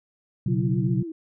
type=chord; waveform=sine; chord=B suspended second; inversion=none; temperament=equal; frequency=123.47 / 138.59 / 185 Hz; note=B2 / C#3 / F#3; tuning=0 / 0 / 0 cents; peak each=-25 dBFS; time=0.46-1.03 s; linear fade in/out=5 ms
type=tone with vibrato; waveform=sine; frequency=332.8 Hz; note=E4; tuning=17 cents sharp; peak=-31 dBFS; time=0.48-1.12 s; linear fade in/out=5 ms; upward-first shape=sine; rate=7.7 Hz; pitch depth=70 cents each way
effects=none